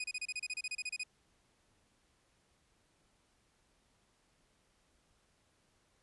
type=tone bursts; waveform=sawtooth; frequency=2489 Hz; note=D#7; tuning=in tune; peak=-33 dBFS; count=15; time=0-1.035 s; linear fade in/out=5 ms; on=41 ms; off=30 ms; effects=pink hiss -73 dBFS RMS until 6.02 s + resampled to 24000 Hz